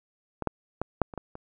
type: clicks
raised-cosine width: 1 ms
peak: -18 / -11 / -14 / -7 / -26 / -19 / -26 dBFS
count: 7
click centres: 0.423 / 0.473 / 0.816 / 1.017 / 1.138 / 1.177 / 1.354 s
effects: none